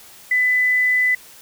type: tone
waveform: sine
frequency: 2000 Hz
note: B6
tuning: 21 cents sharp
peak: -14 dBFS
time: 0.31-1.15 s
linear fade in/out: 5 ms
effects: white hiss -44 dBFS RMS until 1.41 s